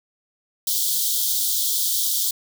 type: high-pass noise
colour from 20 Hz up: white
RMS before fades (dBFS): -22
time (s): 0.67-2.31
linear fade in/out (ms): 5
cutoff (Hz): 3200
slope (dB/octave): 96
effects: none